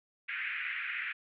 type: band-pass noise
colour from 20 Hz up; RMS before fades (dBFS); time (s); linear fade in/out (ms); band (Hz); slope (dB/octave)
white; -37; 0.28-1.13; 10; 1500 to 2500; 48
effects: none